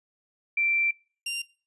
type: tone pair in turn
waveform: sine / sawtooth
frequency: 2349 / 2781 Hz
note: D7 / F7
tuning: 0 / -8 cents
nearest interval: minor third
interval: 292 cents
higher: second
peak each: -22 / -25 dBFS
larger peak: first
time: 0.57-0.91 / 1.26-1.42 s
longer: first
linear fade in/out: 5 ms
effects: noise-tail reverb RT60 0.4 s tail -23 dB re dry + resampled to 24000 Hz